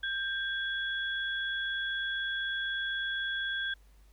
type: tone pair together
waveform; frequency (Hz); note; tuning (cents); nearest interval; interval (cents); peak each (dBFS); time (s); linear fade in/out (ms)
sine; 1587 / 3363; G6 / G#7; +21 / +21; octave + minor second; 1300; -32 / -36; 0.03-3.74; 5
effects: added 50 Hz sine -56 dBFS peak until 4.12 s + pink hiss -68 dBFS RMS until 4.12 s